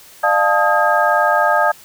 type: tone cluster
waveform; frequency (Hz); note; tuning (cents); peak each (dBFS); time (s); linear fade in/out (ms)
sine; 601 / 700 / 877 / 1253 / 1618; D5 / F5 / A5 / D#6 / G#6; +40 / +4 / -6 / +12 / -46; -18; 0.23-1.72; 10
effects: white hiss -43 dBFS RMS until 1.84 s